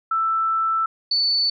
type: tone pair in turn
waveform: sine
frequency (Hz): 1325 / 4486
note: E6 / C#8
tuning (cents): +9 / +20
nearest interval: octave + major sixth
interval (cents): 2111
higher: second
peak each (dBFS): -18 / -17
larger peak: second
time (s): 0.11-0.86 / 1.11-1.5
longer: first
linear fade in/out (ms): 5
effects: none